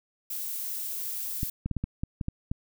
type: noise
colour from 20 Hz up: violet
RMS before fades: -34 dBFS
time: 0.3-1.5 s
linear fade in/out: 5 ms
type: clicks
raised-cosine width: 5 ms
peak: -17 dBFS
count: 9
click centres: 1.431 / 1.66 / 1.713 / 1.767 / 1.84 / 2.035 / 2.212 / 2.284 / 2.515 s
effects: none